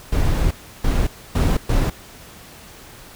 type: noise bursts at uneven times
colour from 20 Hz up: brown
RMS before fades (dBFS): -17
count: 4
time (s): 0.12-0.51 / 0.84-1.07 / 1.35-1.57 / 1.69-1.9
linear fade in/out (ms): 5
effects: pink hiss -42 dBFS RMS until 3.15 s

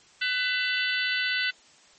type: harmonic tone with a mistuned harmonic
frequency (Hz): 500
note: B4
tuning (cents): +21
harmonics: 3 / 4 / 5 / 6 / 7 / 8 / 9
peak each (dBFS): -28 / -30 / -32 / -34 / -35 / -36 / -37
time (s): 0.21-1.51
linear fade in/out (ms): 10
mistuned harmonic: 5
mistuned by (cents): +120
effects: white hiss -56 dBFS RMS until 1.98 s + MP3 32 kbps

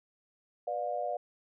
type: chord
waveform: sine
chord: B diminished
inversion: none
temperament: just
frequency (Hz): 493.9 / 592.7 / 711.2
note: B4 / D5 / F5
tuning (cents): 0 / +16 / +31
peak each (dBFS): -39 / -35 / -34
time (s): 0.67-1.17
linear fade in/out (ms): 5
effects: none

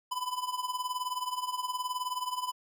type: tone with tremolo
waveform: square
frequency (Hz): 1002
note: B5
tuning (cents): +25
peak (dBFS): -29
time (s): 0.11-2.52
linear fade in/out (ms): 10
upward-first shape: triangle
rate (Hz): 19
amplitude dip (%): 85
effects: none

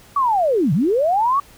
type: linear two-way sweep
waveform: sine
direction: down then up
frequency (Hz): 1159 to 130.81 to 1159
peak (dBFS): -14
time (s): 0.16-1.4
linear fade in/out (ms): 5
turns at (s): 0.73
effects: pink hiss -47 dBFS RMS until 1.57 s

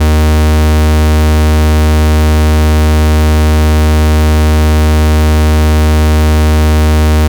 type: tone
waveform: 45% pulse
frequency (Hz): 77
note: D#2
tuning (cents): -17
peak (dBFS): -5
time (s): 0-7.28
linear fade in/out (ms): 10
effects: none

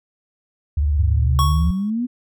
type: tone with vibrato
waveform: sine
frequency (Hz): 73.42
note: D2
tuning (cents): 0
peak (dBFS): -15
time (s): 0.77-1.71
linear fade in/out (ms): 5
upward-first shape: sine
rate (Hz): 18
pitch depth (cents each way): 130
type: exponential sweep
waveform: sine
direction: up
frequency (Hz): 91.9 to 252.8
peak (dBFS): -19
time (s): 0.98-2.07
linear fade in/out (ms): 20
type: tone with exponential decay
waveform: square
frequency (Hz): 1108.7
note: C#6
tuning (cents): 0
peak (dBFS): -16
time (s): 1.39-1.9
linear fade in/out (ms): 0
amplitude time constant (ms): 110
effects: none

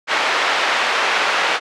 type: band-pass noise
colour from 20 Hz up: white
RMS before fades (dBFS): -18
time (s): 0.07-1.6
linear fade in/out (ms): 50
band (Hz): 590 to 2200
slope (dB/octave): 12
effects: low-pass 7000 Hz 12 dB/octave

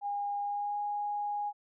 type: tone with pitch glide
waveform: sine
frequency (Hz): 813 to 824.8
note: G#5 to G#5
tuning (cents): -37 to -12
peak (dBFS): -31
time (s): 0.01-1.53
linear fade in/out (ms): 50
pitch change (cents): +25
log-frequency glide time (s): 0.4-0.8
effects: none

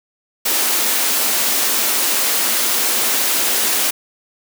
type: high-pass noise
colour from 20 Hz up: white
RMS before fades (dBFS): -17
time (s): 0.45-3.91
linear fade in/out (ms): 10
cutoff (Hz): 200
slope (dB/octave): 96
effects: none

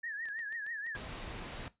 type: tone with vibrato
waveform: sine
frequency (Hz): 1760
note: A6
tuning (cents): 0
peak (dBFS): -37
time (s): 0.03-0.97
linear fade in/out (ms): 10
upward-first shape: triangle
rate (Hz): 6.2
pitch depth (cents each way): 140
type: clicks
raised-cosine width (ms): 0.2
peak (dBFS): -37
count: 11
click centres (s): 0.256 / 0.287 / 0.392 / 0.525 / 0.665 / 0.865 / 0.976 / 1.042 / 1.106 / 1.143 / 1.218
type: noise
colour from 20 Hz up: pink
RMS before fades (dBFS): -43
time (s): 0.95-1.68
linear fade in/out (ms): 0
effects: noise-tail reverb RT60 0.2 s tail -17 dB re dry + resampled to 8000 Hz

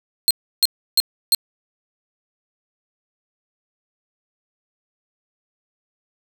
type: tone bursts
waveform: sawtooth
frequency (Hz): 4202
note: C8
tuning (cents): +7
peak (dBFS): -9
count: 4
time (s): 0.28-1.348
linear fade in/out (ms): 0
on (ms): 27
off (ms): 320
effects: none

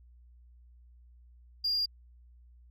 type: tone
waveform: sine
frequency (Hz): 4809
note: D8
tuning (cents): +40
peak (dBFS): -25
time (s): 1.64-1.86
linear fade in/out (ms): 10
effects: tanh soft clip ceiling -25 dBFS + added 60 Hz sine -54 dBFS peak until 2.7 s

